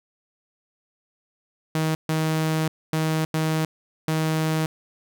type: tone bursts at uneven times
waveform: sawtooth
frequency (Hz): 158.1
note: D#3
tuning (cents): +28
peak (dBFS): -17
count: 5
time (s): 1.75-1.95 / 2.09-2.68 / 2.93-3.25 / 3.34-3.65 / 4.08-4.66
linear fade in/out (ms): 2
effects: none